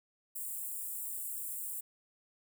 white high-pass noise, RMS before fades -40 dBFS, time 0.35-1.81 s, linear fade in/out 10 ms, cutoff 7500 Hz, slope 96 dB/octave, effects none

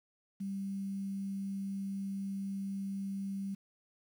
sine tone with quantisation, 196 Hz, G3, in tune, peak -35 dBFS, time 0.4-3.55 s, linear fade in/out 10 ms, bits 10, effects none

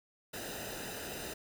pink noise with comb filter, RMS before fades -42 dBFS, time 0.33-1.34 s, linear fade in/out 10 ms, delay 0.9 ms, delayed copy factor -0.7, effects none

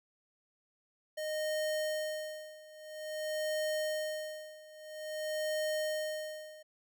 square tone with tremolo, 617 Hz, D#5, 15 cents flat, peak -32 dBFS, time 1.17-6.63 s, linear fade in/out 10 ms, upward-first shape sine, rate 0.5 Hz, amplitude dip 90%, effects none

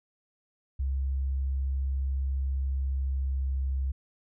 sine tone with pitch glide, 67.2 to 66.74 Hz, C2 to C2, +47 to +35 cents, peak -26 dBFS, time 0.79-3.92 s, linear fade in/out 10 ms, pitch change -12 cents, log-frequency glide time 2.69-3.6 s, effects none

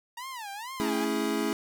sawtooth tone with vibrato, 919 Hz, A#5, 25 cents flat, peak -33 dBFS, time 0.17-1.05 s, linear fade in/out 5 ms, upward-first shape sine, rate 2.2 Hz, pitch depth 260 cents each way
square chord, A major seventh, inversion none, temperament equal, 220 / 277.2 / 329.6 / 415.3 Hz, A3 / C#4 / E4 / G#4, 0 / 0 / 0 / 0 cents, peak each -33 dBFS, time 0.8-1.53 s, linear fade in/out 0 ms
effects none

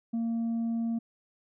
sine tone with tanh clipping, 230 Hz, A#3, 23 cents flat, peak -28 dBFS, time 0.13-0.99 s, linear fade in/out 10 ms, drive 2 dB, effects none

